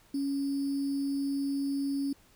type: tone with sample-and-hold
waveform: sine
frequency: 278.1 Hz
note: C#4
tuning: 6 cents sharp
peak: -28 dBFS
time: 0.14-2.13 s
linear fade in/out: 5 ms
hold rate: 4900 Hz
effects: pink hiss -62 dBFS RMS until 2.35 s